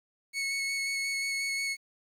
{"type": "tone with vibrato", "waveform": "sawtooth", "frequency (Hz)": 2203, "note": "C#7", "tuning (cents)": -11, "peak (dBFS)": -26, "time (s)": [0.33, 1.77], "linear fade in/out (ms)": 50, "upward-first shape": "square", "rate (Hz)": 5.6, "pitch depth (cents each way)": 9, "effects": ["low-pass 10000 Hz 12 dB/octave", "10-bit"]}